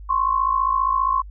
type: tone pair together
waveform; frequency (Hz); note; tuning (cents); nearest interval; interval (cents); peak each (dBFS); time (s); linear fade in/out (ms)
sine; 1044 / 1099; C6 / C#6; -4 / -15; minor second; 89; -20; 0.09-1.22; 10
effects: added 50 Hz sine -35 dBFS peak until 1.3 s